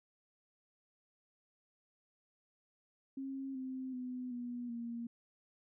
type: tone with pitch steps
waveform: sine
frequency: 269.5 / 260.3 / 251.5 / 242.9 / 234.6 Hz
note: C#4 / C4 / B3 / B3 / A#3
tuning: -49 / -9 / +32 / -29 / +11 cents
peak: -39 dBFS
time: 3.17-5.07 s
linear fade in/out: 5 ms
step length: 380 ms
effects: none